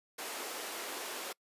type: high-pass noise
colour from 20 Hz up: pink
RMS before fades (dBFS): -41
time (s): 0.18-1.33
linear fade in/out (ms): 10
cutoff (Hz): 340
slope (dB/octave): 24
effects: noise-tail reverb RT60 0.1 s tail -26 dB re dry + resampled to 32000 Hz